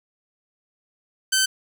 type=tone; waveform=10% pulse; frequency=1538 Hz; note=G6; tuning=33 cents flat; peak=-9 dBFS; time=1.32-1.46 s; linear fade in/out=10 ms; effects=none